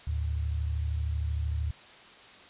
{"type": "tone pair together", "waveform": "sine", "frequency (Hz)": [75.31, 108.3], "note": ["D2", "A2"], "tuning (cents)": [44, -27], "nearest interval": "tritone", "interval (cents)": 629, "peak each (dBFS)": [-28, -35], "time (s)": [0.07, 1.71], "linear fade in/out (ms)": 5, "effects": ["white hiss -51 dBFS RMS until 2.49 s", "resampled to 8000 Hz"]}